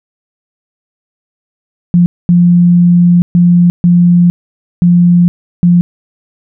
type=tone bursts at uneven times; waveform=sine; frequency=174.8 Hz; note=F3; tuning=2 cents sharp; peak=-3 dBFS; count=6; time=1.94-2.06 / 2.29-3.22 / 3.35-3.7 / 3.84-4.3 / 4.82-5.28 / 5.63-5.81 s; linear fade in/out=0 ms; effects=none